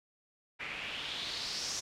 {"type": "noise with low-pass filter sweep", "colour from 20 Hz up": "white", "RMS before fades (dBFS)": -39, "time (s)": [0.59, 1.81], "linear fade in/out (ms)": 20, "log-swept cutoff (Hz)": [2200, 6100], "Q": 3.6, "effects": []}